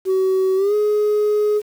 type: tone with pitch glide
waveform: sine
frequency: 378.4 to 419.9 Hz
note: F#4 to G#4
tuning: +39 to +19 cents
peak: -12 dBFS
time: 0.05-1.62 s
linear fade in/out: 50 ms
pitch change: +180 cents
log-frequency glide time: 0.56-0.74 s
effects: tanh soft clip ceiling -13 dBFS + 7-bit